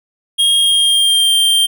square tone with pitch glide, 3252 to 3169 Hz, G#7 to G7, -37 to +18 cents, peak -10 dBFS, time 0.38-1.67 s, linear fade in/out 20 ms, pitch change -45 cents, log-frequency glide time 0.58-1.33 s, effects none

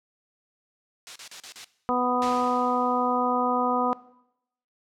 blue noise bursts, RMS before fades -32 dBFS, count 5, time 1.07-1.644 s, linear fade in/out 0 ms, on 86 ms, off 36 ms
harmonic tone, 248.1 Hz, B3, 8 cents sharp, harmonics 1 / 2 / 3 / 4 / 5, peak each -28 / -28 / -28 / -28 / -28 dBFS, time 1.89-3.93 s, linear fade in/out 0 ms
white noise with exponential decay, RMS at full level -31 dBFS, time 2.22-3.33 s, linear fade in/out 0 ms, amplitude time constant 240 ms
effects noise-tail reverb RT60 0.8 s tail -19 dB re dry + low-pass 5000 Hz 12 dB/octave

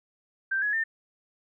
sine tone with pitch steps, 1568 / 1680.5 / 1801.2 Hz, G6 / G#6 / A6, 0 / +20 / +40 cents, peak -24 dBFS, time 0.51-0.84 s, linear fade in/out 10 ms, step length 110 ms, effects none

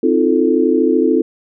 sine chord, F dominant seventh, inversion second, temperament equal with one note detuned, 261.6 / 316 / 349.2 / 440 Hz, C4 / Eb4 / F4 / A4, 0 / +27 / 0 / 0 cents, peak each -16 dBFS, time 0.03-1.22 s, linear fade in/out 5 ms, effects none

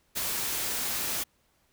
white noise with ADSR envelope, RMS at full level -29 dBFS, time 0.15-1.24 s, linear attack 24 ms, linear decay 7 ms, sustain -2 dB, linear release 14 ms, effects pink hiss -69 dBFS RMS until 1.72 s

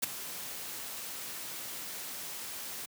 white noise with ADSR envelope, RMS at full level -27 dBFS, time 0.02-2.86 s, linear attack 17 ms, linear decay 11 ms, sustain -14 dB, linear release 10 ms, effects high-pass 100 Hz 12 dB/octave

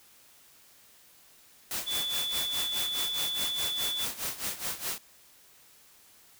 white noise with tremolo, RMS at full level -32 dBFS, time 1.71-4.98 s, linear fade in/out 0 ms, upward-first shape sine, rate 4.8 Hz, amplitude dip 80%
sine tone, 3461 Hz, A7, 29 cents flat, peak -30 dBFS, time 1.86-4.06 s, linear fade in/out 20 ms
effects white hiss -58 dBFS RMS until 6.39 s

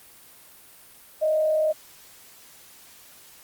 sine tone with frequency modulation, 622 Hz, D#5, 1 cent flat, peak -19 dBFS, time 1.21-1.73 s, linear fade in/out 20 ms, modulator 40.7 Hz, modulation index 0.38, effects white hiss -50 dBFS RMS until 3.43 s + Opus 32 kbps

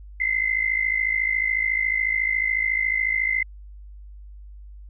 sine tone pair together, 2039 / 2093 Hz, C7 / C7, -45 / 0 cents, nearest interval unison, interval 45 cents, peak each -23 dBFS, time 0.2-3.43 s, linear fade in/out 5 ms, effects added 50 Hz sine -39 dBFS peak until 4.89 s

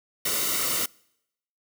white noise with comb filter, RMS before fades -26 dBFS, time 0.25-0.86 s, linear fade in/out 5 ms, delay 1.2 ms, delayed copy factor -0.65, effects noise-tail reverb RT60 0.8 s tail -26 dB re dry

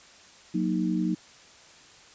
sine chord, D# minor, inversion first, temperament equal with one note detuned, 182.56 / 233.1 / 311.1 Hz, F#3 / A#3 / D#4, -23 / 0 / 0 cents, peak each -27 / -30 / -28 dBFS, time 0.54-1.15 s, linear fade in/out 10 ms, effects white hiss -52 dBFS RMS until 2.14 s + resampled to 16000 Hz

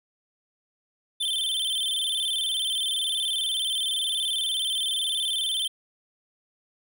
square tone with vibrato, 3322 Hz, G#7, in tune, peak -25 dBFS, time 1.2-5.68 s, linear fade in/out 10 ms, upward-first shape square, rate 19 Hz, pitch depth 100 cents each way, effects none

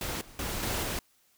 pink noise with level steps, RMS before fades -34 / -52 / -34 / -31 / -33 dBFS, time 0.01-0.99 s, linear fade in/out 2 ms, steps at 0.21 / 0.39 / 0.63 / 0.83 s, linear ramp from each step 2 ms, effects white hiss -67 dBFS RMS until 1.37 s

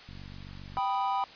click train, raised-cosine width 5 ms, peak -34 dBFS, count 34, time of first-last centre 0.09-0.785 s, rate 47.5 Hz
triangle chord, G augmented, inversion none, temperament equal, 784 / 987.8 / 1244.5 Hz, G5 / B5 / D#6, 0 / 0 / 0 cents, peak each -28 / -28 / -34 dBFS, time 0.77-1.24 s, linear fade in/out 0 ms
effects white hiss -49 dBFS RMS until 1.35 s + resampled to 11025 Hz

